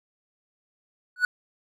triangle tone with exponential growth, 1475 Hz, F#6, 6 cents flat, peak -12 dBFS, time 1.16-1.25 s, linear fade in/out 2 ms, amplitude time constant 19 ms, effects none

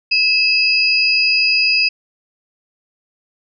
sine tone pair together, 2603 / 4914 Hz, E7 / D#8, -22 / -22 cents, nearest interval major seventh, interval 1100 cents, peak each -14 / -15 dBFS, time 0.11-1.89 s, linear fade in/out 10 ms, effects none

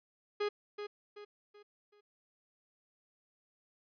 45% pulse tone with echo, 414 Hz, G#4, 5 cents flat, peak -31 dBFS, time 0.4-0.49 s, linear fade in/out 10 ms, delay 380 ms, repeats 4, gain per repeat -8 dB, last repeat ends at 2.01 s, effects resampled to 11025 Hz

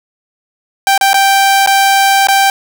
sawtooth tone with dropouts, 784 Hz, G5, in tune, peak -3 dBFS, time 0.87-2.5 s, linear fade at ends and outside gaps 1 ms, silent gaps 0.978-1.011 / 1.132-1.142 / 1.662-1.673 / 2.271-2.285 s, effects none

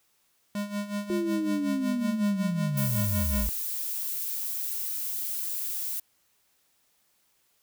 square tone with tremolo, 204.6 Hz, G#3, 26 cents flat, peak -28 dBFS, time 0.55-3.47 s, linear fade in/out 2 ms, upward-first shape sine, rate 5.4 Hz, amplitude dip 75%
sine linear sweep, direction down, 355.4 to 48.94 Hz, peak -26 dBFS, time 1.1-3.49 s, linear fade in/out 0 ms
violet noise, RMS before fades -32 dBFS, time 2.77-6 s, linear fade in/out 5 ms
effects white hiss -69 dBFS RMS until 7.62 s

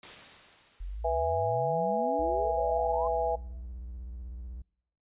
white noise with exponential decay, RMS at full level -43 dBFS, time 0.03-1.78 s, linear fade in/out 1 ms, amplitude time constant 380 ms
sine exponential sweep, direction up, 41.2 to 1060 Hz, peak -34 dBFS, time 0.8-3.08 s, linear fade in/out 10 ms
sine chord, E major, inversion second, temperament just, 494.4 / 659.3 / 824.1 Hz, B4 / E5 / G#5, +2 / 0 / -14 cents, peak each -31 / -29 / -31 dBFS, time 1.04-3.36 s, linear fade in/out 10 ms
triangle tone with vibrato, 60.5 Hz, B1, 35 cents flat, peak -36 dBFS, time 2.19-4.62 s, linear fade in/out 5 ms, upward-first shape square, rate 16 Hz, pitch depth 130 cents each way
effects noise-tail reverb RT60 0.8 s tail -26 dB re dry + resampled to 8000 Hz

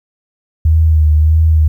sine tone with vibrato, 78.2 Hz, D#2, 9 cents sharp, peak -6 dBFS, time 0.65-1.68 s, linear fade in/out 5 ms, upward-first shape sine, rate 1.6 Hz, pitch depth 42 cents each way, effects 8-bit

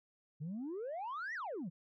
sine exponential two-way sweep, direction up then down, 140.4 to 1979 to 149.8 Hz, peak -37 dBFS, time 0.4-1.7 s, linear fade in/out 20 ms, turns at 1.34 s, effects tanh soft clip ceiling -37 dBFS

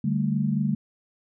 sine chord, D suspended fourth, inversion none, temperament just, 146.83 / 195.78 / 220.2 Hz, D3 / G3 / A3, 0 / -2 / +2 cents, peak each -26 dBFS, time 0.04-0.75 s, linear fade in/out 5 ms, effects none

